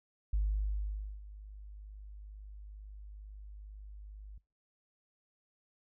sine tone with ADSR envelope, 51.1 Hz, G#1, 27 cents flat, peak -26 dBFS, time 0.33-4.38 s, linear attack 6 ms, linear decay 870 ms, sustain -19 dB, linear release 4 ms, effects noise-tail reverb RT60 0.3 s tail -24 dB re dry + tanh soft clip ceiling -23 dBFS

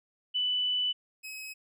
sine / sawtooth tone pair in turn, 2985 / 2552 Hz, F#7 / D#7, +15 / +43 cents, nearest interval minor third, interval 272 cents, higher first, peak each -26 / -36 dBFS, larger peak first, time 0.34-0.93 / 1.23-1.54 s, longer first, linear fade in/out 20 ms, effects none

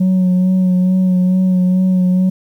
sine tone with vibrato, 184.2 Hz, F#3, 7 cents flat, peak -7 dBFS, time 0-2.3 s, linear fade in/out 10 ms, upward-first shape sine, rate 2.3 Hz, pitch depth 23 cents each way, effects tanh soft clip ceiling -9 dBFS + 8-bit

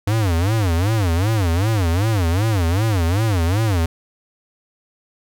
square tone with vibrato, 96.3 Hz, G2, 30 cents flat, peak -16 dBFS, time 0.07-3.86 s, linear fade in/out 5 ms, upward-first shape sine, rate 2.6 Hz, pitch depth 280 cents each way, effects none

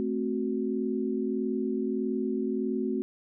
sine chord, F# diminished, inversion first, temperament equal, 220 / 261.6 / 370 Hz, A3 / C4 / F#4, 0 / 0 / 0 cents, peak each -31 dBFS, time 0-3.02 s, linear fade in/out 0 ms, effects none

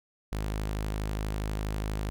sawtooth tone, 52.3 Hz, G#1, 13 cents sharp, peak -26 dBFS, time 0.32-2.1 s, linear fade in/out 0 ms, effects none

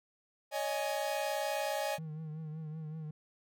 45% pulse chord, C# suspended second, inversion none, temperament equal with one note detuned, 562.8 / 622.3 / 830.6 Hz, C#5 / D#5 / G#5, +26 / 0 / 0 cents, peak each -37 dBFS, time 0.51-1.99 s, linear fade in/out 50 ms
triangle tone with vibrato, 156.4 Hz, D#3, 9 cents sharp, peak -37 dBFS, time 1.98-3.11 s, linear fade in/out 5 ms, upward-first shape triangle, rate 5.3 Hz, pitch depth 59 cents each way
effects none

